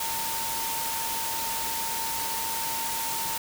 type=tone in noise; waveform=sine; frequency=910 Hz; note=A#5; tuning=42 cents flat; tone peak=-33 dBFS; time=0-3.38 s; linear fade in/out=5 ms; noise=white; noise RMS=-31 dBFS; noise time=0-3.38 s; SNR=-5 dB; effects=none